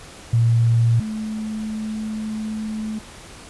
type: tone pair in turn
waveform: sine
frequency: 116.1 / 216.8 Hz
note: A#2 / A3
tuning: -7 / -25 cents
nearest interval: major seventh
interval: 1082 cents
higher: second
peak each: -13 / -24 dBFS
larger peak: first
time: 0.33-1 / 1-2.99 s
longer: second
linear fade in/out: 5 ms
effects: pink hiss -41 dBFS RMS until 3.49 s + resampled to 24000 Hz